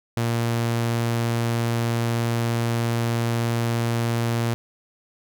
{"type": "tone", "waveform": "sawtooth", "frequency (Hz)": 116.8, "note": "A#2", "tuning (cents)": 4, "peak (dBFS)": -17, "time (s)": [0.17, 4.54], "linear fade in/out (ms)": 0, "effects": []}